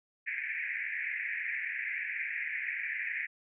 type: band-pass noise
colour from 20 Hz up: pink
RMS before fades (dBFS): -36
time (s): 0.26-3.27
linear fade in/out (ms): 20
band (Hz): 1700 to 2400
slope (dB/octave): 96
effects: none